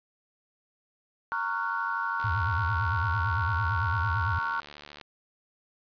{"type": "chord", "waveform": "sine", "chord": "Gb major seventh", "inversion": "first", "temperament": "just", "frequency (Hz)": [925, 1110, 1387.5, 1480], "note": ["Bb5", "Db6", "F6", "Gb6"], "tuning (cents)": [-14, 2, -12, 0], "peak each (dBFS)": -33, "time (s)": [1.32, 4.6], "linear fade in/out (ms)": 0}
{"type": "click train", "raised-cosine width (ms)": 0.2, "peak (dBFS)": -26, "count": 208, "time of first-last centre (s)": [2.2, 5.013], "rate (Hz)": 73.6}
{"type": "tone with vibrato", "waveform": "sine", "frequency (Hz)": 94.7, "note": "F#2", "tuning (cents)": 41, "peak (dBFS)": -27, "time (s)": [2.24, 4.39], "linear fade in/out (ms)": 5, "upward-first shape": "sine", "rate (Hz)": 8.9, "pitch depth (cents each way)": 290}
{"effects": ["resampled to 11025 Hz", "9-bit"]}